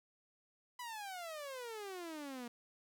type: exponential sweep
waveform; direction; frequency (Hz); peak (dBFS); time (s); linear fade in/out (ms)
sawtooth; down; 1003 to 233.8; -40; 0.79-2.48; 5
effects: 13-bit